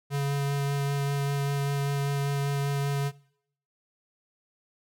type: tone with vibrato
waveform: square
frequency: 140.8 Hz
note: C#3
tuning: 27 cents sharp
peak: -26 dBFS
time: 0.1-3.12 s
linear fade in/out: 50 ms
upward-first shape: sine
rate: 5.1 Hz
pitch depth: 10 cents each way
effects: noise-tail reverb RT60 0.7 s tail -22 dB re dry